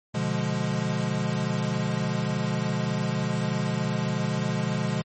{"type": "chord", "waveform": "square", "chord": "B diminished seventh", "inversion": "none", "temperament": "equal with one note detuned", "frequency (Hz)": [123.47, 146.83, 174.61, 208.4], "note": ["B2", "D3", "F3", "Ab3"], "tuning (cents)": [0, 0, 0, 6], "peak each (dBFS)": -31, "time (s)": [0.14, 5.02], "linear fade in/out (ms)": 10, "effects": ["MP3 32 kbps"]}